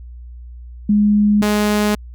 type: tone pair in turn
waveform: sine / sawtooth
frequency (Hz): 207.7 / 209.1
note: G#3 / G#3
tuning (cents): 0 / +12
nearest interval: unison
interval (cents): 12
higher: second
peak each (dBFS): -10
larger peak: neither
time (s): 0.89-1.42 / 1.42-1.95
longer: neither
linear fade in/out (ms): 5
effects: added 60 Hz sine -32 dBFS peak until 2.14 s